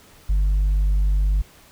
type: tone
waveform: sine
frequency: 49.31 Hz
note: G1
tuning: 11 cents sharp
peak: -13 dBFS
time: 0.29-1.42 s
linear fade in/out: 10 ms
effects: tanh soft clip ceiling -15 dBFS + pink hiss -50 dBFS RMS until 1.71 s